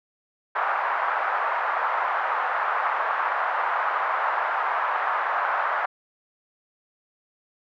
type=band-pass noise; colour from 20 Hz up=white; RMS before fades=-25 dBFS; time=0.55-5.86 s; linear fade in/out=10 ms; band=730 to 1400 Hz; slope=24 dB/octave; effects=none